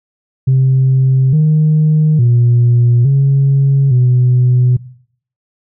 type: tone with pitch steps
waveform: sine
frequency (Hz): 131.8 / 154.4 / 120.2 / 137.6 / 124.9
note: C3 / D#3 / B2 / C#3 / B2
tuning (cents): +13 / -13 / -46 / -12 / +20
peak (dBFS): -5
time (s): 0.47-4.77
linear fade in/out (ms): 10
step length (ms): 860
effects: noise-tail reverb RT60 0.6 s tail -19 dB re dry + tanh soft clip ceiling -4 dBFS